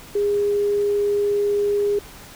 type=tone; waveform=sine; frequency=408.9 Hz; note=G#4; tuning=27 cents flat; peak=-17 dBFS; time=0.15-1.99 s; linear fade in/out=5 ms; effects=pink hiss -42 dBFS RMS until 2.35 s